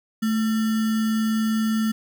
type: tone with sample-and-hold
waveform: sine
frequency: 219.9 Hz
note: A3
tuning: 1 cent flat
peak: -19 dBFS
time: 0.22-1.92 s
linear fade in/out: 10 ms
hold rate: 1575 Hz
effects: none